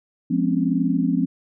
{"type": "chord", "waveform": "sine", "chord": "Db major seventh", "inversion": "first", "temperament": "equal with one note detuned", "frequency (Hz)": [174.61, 207.7, 255.8, 277.2], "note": ["F3", "Ab3", "C4", "Db4"], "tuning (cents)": [0, 0, -39, 0], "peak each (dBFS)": [-23, -26, -22, -23], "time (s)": [0.3, 1.26], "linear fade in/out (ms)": 10, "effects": []}